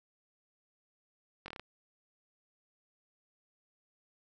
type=slowing click train; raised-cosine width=0.3 ms; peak=-27 dBFS; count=6; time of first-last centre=1.46-1.596 s; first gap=21 ms; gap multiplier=1.13; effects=none